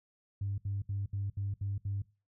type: tone bursts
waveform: sine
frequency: 99.7 Hz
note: G2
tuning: 30 cents sharp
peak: -31 dBFS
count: 7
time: 0.41-2.02 s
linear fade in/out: 5 ms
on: 170 ms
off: 70 ms
effects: noise-tail reverb RT60 0.3 s tail -20 dB re dry + tanh soft clip ceiling -27 dBFS